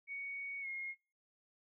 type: tone with pitch glide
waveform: sine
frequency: 2233 to 2147 Hz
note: C#7 to C7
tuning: +12 to +44 cents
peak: -40 dBFS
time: 0.07-0.95 s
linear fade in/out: 50 ms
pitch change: -68 cents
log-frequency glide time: 0.61-0.67 s
effects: noise-tail reverb RT60 0.3 s tail -18 dB re dry